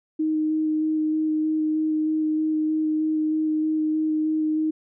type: tone with vibrato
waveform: sine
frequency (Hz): 311.1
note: D#4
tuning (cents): 0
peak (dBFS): -20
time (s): 0.19-4.71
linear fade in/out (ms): 10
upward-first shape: square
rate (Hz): 3.2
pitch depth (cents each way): 8
effects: none